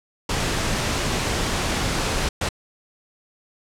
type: noise bursts at uneven times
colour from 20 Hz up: pink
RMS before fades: -23 dBFS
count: 2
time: 0.29-2.29 / 2.41-2.49 s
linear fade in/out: 5 ms
effects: low-pass 8000 Hz 12 dB/octave